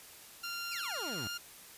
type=tone with pitch glide; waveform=15% pulse; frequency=1389 to 1405.1 Hz; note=F6 to F6; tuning=-10 to +10 cents; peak=-31 dBFS; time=0.43-1.38 s; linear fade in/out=10 ms; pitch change=+20 cents; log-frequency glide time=0.84-0.9 s
type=exponential sweep; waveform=20% pulse; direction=down; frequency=2726 to 87.31 Hz; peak=-35 dBFS; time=0.71-1.28 s; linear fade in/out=10 ms
effects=white hiss -53 dBFS RMS until 1.77 s + resampled to 32000 Hz